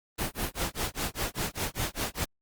pink noise with tremolo, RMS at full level -29 dBFS, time 0.18-2.25 s, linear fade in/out 10 ms, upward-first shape sine, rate 5 Hz, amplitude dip 100%, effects Opus 32 kbps

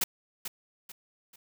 white noise with echo, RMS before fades -27 dBFS, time 0.01-0.04 s, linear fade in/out 5 ms, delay 440 ms, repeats 3, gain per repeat -9 dB, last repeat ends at 1.36 s, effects none

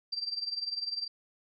sine tone with tremolo, 4699 Hz, D8, in tune, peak -29 dBFS, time 0.12-1.08 s, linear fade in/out 10 ms, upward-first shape sine, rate 20 Hz, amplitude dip 80%, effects none

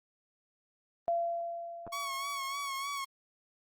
sine tone with exponential decay, 682 Hz, F5, 41 cents flat, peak -26 dBFS, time 1.08-2.92 s, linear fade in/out 0 ms, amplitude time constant 400 ms
clicks, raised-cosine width 1 ms, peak -31 dBFS, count 2, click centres 1.867 / 1.876 s
sawtooth tone with vibrato, 1108.7 Hz, C#6, in tune, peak -31 dBFS, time 1.92-3.05 s, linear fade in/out 10 ms, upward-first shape sine, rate 3.3 Hz, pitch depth 44 cents each way
effects Opus 24 kbps

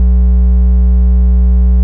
triangle tone with hard clipping, 61 Hz, B1, 21 cents flat, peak -6 dBFS, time 0-1.83 s, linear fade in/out 0 ms, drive 8 dB, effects none

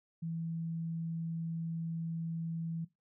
sine tone, 164.81 Hz, E3, in tune, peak -35 dBFS, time 0.22-2.85 s, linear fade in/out 10 ms, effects noise-tail reverb RT60 0.2 s tail -18 dB re dry

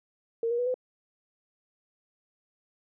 sine tone with pitch steps, 460.1 / 475 / 490.3 / 506.1 Hz, A#4 / A#4 / B4 / B4, -23 / +33 / -13 / +42 cents, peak -25 dBFS, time 0.43-0.742 s, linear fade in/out 2 ms, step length 78 ms, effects none

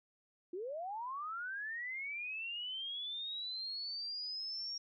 sine linear sweep, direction up, 335 to 5600 Hz, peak -39 dBFS, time 0.53-4.78 s, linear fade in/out 5 ms, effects none

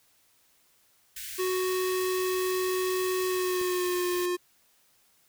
white band-stop noise, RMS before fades -39 dBFS, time 1.16-4.26 s, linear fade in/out 5 ms, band 110 to 1500 Hz, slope 96 dB/octave
square tone with pitch glide, 370 to 356.6 Hz, F#4 to F4, 0 to +36 cents, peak -27 dBFS, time 1.38-4.37 s, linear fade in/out 20 ms, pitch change -64 cents, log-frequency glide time 3.23-4.06 s
click, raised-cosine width 2 ms, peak -32 dBFS, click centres 3.614 s
effects white hiss -65 dBFS RMS until 5.28 s

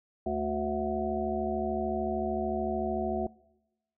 harmonic tone, 73.42 Hz, D2, in tune, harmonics 1 / 3 / 5 / 7 / 9 / 10, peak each -39 / -35 / -33 / -44 / -33 / -35 dBFS, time 0.26-3.27 s, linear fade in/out 5 ms, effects noise-tail reverb RT60 1.0 s tail -24 dB re dry

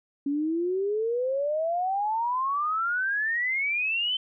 sine exponential sweep, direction up, 277.2 to 3100 Hz, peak -24 dBFS, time 0.26-4.17 s, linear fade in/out 5 ms, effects none

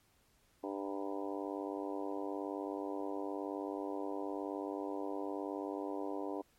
harmonic tone with a mistuned harmonic, 99 Hz, G2, 18 cents sharp, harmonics 3 / 4 / 5 / 6 / 7 / 8 / 9 / 10, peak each -41 / -43 / -45 / -47 / -48 / -49 / -50 / -51 dBFS, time 0.63-6.42 s, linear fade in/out 10 ms, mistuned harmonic 9, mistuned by +59 cents, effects pink hiss -71 dBFS RMS until 6.58 s + MP3 64 kbps

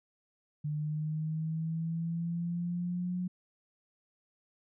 sine linear sweep, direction up, 149.1 to 181.4 Hz, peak -31 dBFS, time 0.64-3.28 s, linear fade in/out 10 ms, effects none

